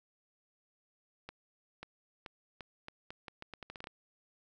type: accelerating click train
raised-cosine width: 0.3 ms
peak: -28 dBFS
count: 15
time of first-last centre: 1.29-3.871 s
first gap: 540 ms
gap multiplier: 0.8
effects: none